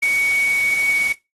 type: tone in noise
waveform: sine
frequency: 2239 Hz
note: C#7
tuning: 17 cents sharp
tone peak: -15 dBFS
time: 0.02-1.13 s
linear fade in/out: 10 ms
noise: white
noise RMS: -31 dBFS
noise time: 0.02-1.13 s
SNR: +13 dB
effects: noise-tail reverb RT60 0.2 s tail -17 dB re dry + AAC 32 kbps